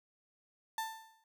35% pulse tone with exponential decay, 889 Hz, A5, 18 cents sharp, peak -31 dBFS, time 0.78-1.24 s, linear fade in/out 2 ms, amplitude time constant 100 ms, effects none

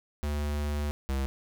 square tone pair in turn, 73.6 / 67.46 Hz, D2 / C#2, +4 / -46 cents, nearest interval major second, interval 150 cents, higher first, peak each -29 / -28 dBFS, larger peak second, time 0.23-0.91 / 1.09-1.26 s, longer first, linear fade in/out 0 ms, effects none

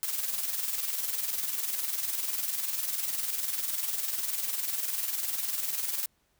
blue noise with tremolo, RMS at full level -30 dBFS, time 0.03-6.06 s, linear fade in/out 0 ms, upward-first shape square, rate 20 Hz, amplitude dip 50%, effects pink hiss -71 dBFS RMS until 6.39 s

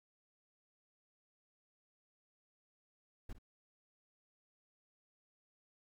brown noise with echo, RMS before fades -44 dBFS, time 3.29-3.33 s, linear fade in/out 5 ms, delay 56 ms, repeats 1, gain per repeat -13 dB, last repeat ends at 3.386 s, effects none

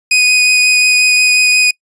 sawtooth tone with vibrato, 2489 Hz, D#7, in tune, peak -4 dBFS, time 0.11-1.71 s, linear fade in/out 5 ms, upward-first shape sine, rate 5.6 Hz, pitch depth 8 cents each way, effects noise-tail reverb RT60 0.1 s tail -26 dB re dry + resampled to 22050 Hz

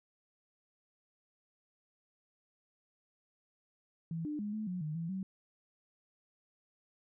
sine tone with pitch steps, 164.5 / 299.1 / 207.6 / 215.8 / 180.9 / 153 / 166.3 / 190.1 Hz, E3 / D4 / G#3 / A3 / F#3 / D#3 / E3 / F#3, -3 / +32 / 0 / -33 / -39 / -29 / +16 / +47 cents, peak -35 dBFS, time 4.11-5.23 s, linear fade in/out 2 ms, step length 140 ms, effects none

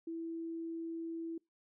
sine tone, 330 Hz, E4, 2 cents sharp, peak -38 dBFS, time 0.07-1.38 s, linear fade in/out 5 ms, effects noise-tail reverb RT60 0.2 s tail -25 dB re dry

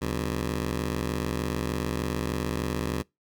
15% pulse ring-modulated tone, 110 Hz, A2, in tune, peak -18 dBFS, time 0.01-3.03 s, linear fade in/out 20 ms, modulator 31.7 Hz, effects noise-tail reverb RT60 0.2 s tail -25 dB re dry

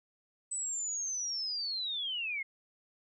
sine linear sweep, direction down, 8070 to 2088 Hz, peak -33 dBFS, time 0.51-2.43 s, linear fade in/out 10 ms, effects none

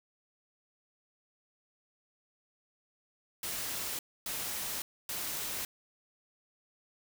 white noise bursts, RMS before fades -37 dBFS, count 3, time 3.43-5.65 s, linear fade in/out 2 ms, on 560 ms, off 270 ms, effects none

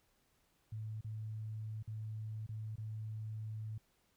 sine tone with dropouts, 108.9 Hz, A2, 17 cents flat, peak -40 dBFS, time 0.72-3.78 s, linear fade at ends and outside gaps 5 ms, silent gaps 1.01-1.044 / 1.827-1.875 / 2.465-2.49 / 2.758-2.78 s, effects pink hiss -75 dBFS RMS until 4.16 s

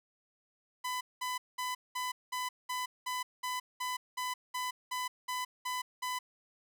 sawtooth tone bursts, 1003 Hz, B5, 26 cents sharp, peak -30 dBFS, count 15, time 0.84-6.19 s, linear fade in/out 10 ms, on 170 ms, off 200 ms, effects none

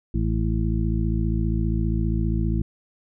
harmonic tone, 55 Hz, A1, in tune, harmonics 1 / 2 / 3 / 4 / 6, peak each -23 / -26 / -28 / -29 / -31 dBFS, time 0.14-2.62 s, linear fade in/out 5 ms, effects none

